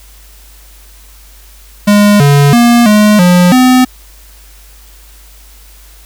square tone with pitch steps, 205.9 / 142.6 / 237.6 / 210.4 / 178.1 / 254.4 Hz, G#3 / C#3 / A#3 / G#3 / F3 / C4, -15 / +49 / +33 / +23 / +34 / -48 cents, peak -4 dBFS, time 1.87-3.85 s, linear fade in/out 10 ms, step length 330 ms, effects added 50 Hz sine -36 dBFS peak until 6.05 s + white hiss -41 dBFS RMS until 6.05 s

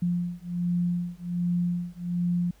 sine beating tone pair, 174.61 / 175.91 Hz, F3 / F3, 0 / +13 cents, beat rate 1.3 Hz, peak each -28 dBFS, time 0.02-2.51 s, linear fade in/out 5 ms, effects added 50 Hz sine -55 dBFS peak until 2.6 s + pink hiss -62 dBFS RMS until 2.6 s

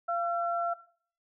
sine tone pair together, 689 / 1352.8 Hz, F5 / E6, -24 / +44 cents, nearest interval octave, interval 1168 cents, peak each -30 / -31 dBFS, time 0.08-0.74 s, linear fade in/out 10 ms, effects noise-tail reverb RT60 0.5 s tail -17 dB re dry

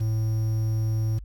triangle tone with quantisation, 110 Hz, A2, in tune, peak -20 dBFS, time 0-1.19 s, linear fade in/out 10 ms, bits 8, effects added 50 Hz sine -37 dBFS peak until 1.24 s

